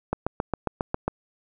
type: click train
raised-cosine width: 1 ms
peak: -10 dBFS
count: 8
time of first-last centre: 0.13-1.08 s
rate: 7.37 Hz
effects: none